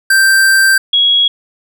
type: tone pair in turn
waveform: square / sine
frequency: 1568 / 3322 Hz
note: G6 / G#7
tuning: 0 / 0 cents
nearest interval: octave + minor second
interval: 1300 cents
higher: second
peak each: -7 dBFS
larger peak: neither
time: 0.1-0.78 / 0.93-1.28 s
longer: first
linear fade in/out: 5 ms
effects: none